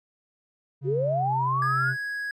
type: tone with pitch glide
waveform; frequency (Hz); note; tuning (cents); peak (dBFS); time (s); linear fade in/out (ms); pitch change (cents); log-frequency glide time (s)
triangle; 138.59 to 131.65; C#3 to C3; 0 to +11; -26; 0.81-1.97; 50; -89; 1.14-1.3
type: linear sweep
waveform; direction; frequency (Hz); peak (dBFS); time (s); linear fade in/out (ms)
sine; up; 346.2 to 1498; -23; 0.84-1.94; 50
type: tone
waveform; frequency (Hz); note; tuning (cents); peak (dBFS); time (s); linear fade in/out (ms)
triangle; 1661.2; G#6; 0; -27; 1.62-2.31; 2
effects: AAC 64 kbps